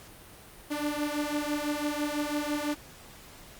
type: beating tone pair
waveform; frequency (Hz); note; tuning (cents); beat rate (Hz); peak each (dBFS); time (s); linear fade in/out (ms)
sawtooth; 292.4 / 298.4; D4 / D4; -7 / +28; 6; -28; 0.7-2.75; 20
effects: pink hiss -50 dBFS RMS until 3.59 s + Opus 48 kbps